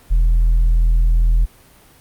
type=tone with tanh clipping; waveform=sine; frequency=41.2 Hz; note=E1; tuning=in tune; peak=-11 dBFS; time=0.1-1.46 s; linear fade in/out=20 ms; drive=2 dB; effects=pink hiss -48 dBFS RMS until 2 s + Opus 32 kbps